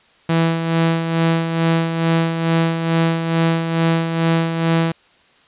sawtooth tone with tremolo, 164.81 Hz, E3, in tune, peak -9 dBFS, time 0.29-4.92 s, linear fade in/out 5 ms, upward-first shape sine, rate 2.3 Hz, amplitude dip 55%, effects white hiss -53 dBFS RMS until 5.47 s + resampled to 8000 Hz

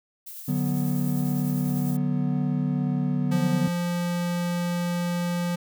violet noise with tremolo, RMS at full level -38 dBFS, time 0.26-1.97 s, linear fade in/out 10 ms, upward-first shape triangle, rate 10 Hz, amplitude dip 35%
triangle chord, B minor, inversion first, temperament equal with one note detuned, 147.77 / 185 / 246.9 Hz, D3 / F#3 / B3, +11 / 0 / 0 cents, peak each -24 / -26 / -25 dBFS, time 0.48-3.68 s, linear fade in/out 5 ms
square tone, 174.61 Hz, F3, in tune, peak -25 dBFS, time 3.31-5.56 s, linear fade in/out 10 ms
effects none

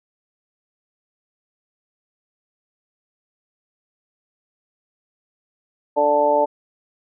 harmonic tone, 146.83 Hz, D3, in tune, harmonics 2 / 3 / 4 / 5 / 6, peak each -28 / -23 / -17 / -29 / -18 dBFS, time 5.96-6.46 s, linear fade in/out 20 ms, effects none

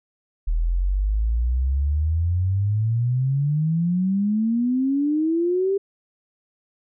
sine exponential sweep, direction up, 38.89 to 400 Hz, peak -18 dBFS, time 0.47-5.78 s, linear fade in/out 10 ms, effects none

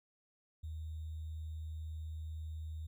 sine tone with sample-and-hold, 79 Hz, D#2, 27 cents sharp, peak -40 dBFS, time 0.63-2.87 s, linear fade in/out 10 ms, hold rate 3675 Hz, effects none

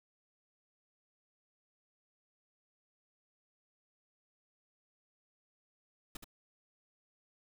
pink noise with echo, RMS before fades -42 dBFS, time 6.15-6.17 s, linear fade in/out 5 ms, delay 73 ms, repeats 1, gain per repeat -6 dB, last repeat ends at 6.243 s, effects none

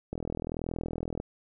click train, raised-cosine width 2 ms, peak -20 dBFS, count 45, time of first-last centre 0.13-1.201 s, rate 41.1 Hz, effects none

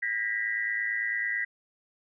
sine tone cluster, 1612 / 1861 / 1970 Hz, G6 / A#6 / B6, +48 / -3 / -5 cents, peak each -35 / -33 / -29 dBFS, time 0.02-1.45 s, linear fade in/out 10 ms, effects none

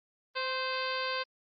harmonic tone with a mistuned harmonic, 518 Hz, C5, 17 cents flat, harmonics 1 / 2 / 3 / 4 / 5 / 6 / 7 / 8 / 9, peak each -37 / -36 / -38 / -43 / -40 / -44 / -44 / -44 / -41 dBFS, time 0.35-1.24 s, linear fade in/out 20 ms, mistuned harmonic 2, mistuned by +26 cents, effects Opus 24 kbps

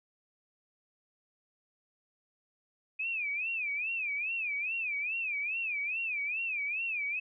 sine tone with vibrato, 2489 Hz, D#7, in tune, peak -31 dBFS, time 2.99-7.2 s, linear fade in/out 10 ms, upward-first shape sine, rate 2.4 Hz, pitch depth 170 cents each way, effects none

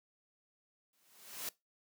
white noise with exponential growth, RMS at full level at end -38 dBFS, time 0.93-1.49 s, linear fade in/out 2 ms, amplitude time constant 120 ms, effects noise-tail reverb RT60 0.2 s tail -21 dB re dry + high-pass 150 Hz 12 dB/octave

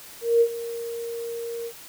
sine tone with ADSR envelope, 466.2 Hz, A#4, in tune, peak -13 dBFS, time 0.21-1.73 s, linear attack 200 ms, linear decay 69 ms, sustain -16 dB, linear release 68 ms, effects white hiss -44 dBFS RMS until 1.88 s

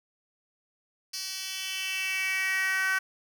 10% pulse tone with high-pass filter sweep, 380 Hz, F#4, 46 cents sharp, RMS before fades -30 dBFS, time 1.13-2.99 s, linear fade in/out 10 ms, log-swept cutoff 4400 to 1500 Hz, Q 4, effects 9-bit

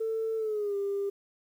sine tone with pitch glide, 445.7 to 399.4 Hz, A4 to G4, +22 to +32 cents, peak -27 dBFS, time 0-1.1 s, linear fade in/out 10 ms, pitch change -190 cents, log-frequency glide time 0.37-0.76 s, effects tanh soft clip ceiling -24 dBFS + 10-bit

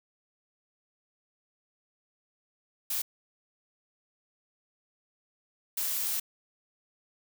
blue noise bursts at uneven times, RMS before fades -31 dBFS, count 2, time 2.9-3.02 / 5.77-6.2 s, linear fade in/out 5 ms, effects none

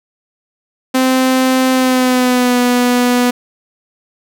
sawtooth tone with pitch glide, 259.2 to 245.9 Hz, C4 to B3, -16 to -7 cents, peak -6 dBFS, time 0.94-3.31 s, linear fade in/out 10 ms, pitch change -91 cents, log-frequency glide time 1.72-2.59 s, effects none

